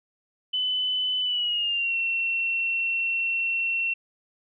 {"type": "tone with pitch glide", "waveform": "sine", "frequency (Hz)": [3012, 2715], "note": ["F#7", "F7"], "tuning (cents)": [30, -50], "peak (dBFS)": -23, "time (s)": [0.53, 3.94], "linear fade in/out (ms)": 10, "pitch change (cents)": -180, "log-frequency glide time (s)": [1.21, 1.96], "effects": []}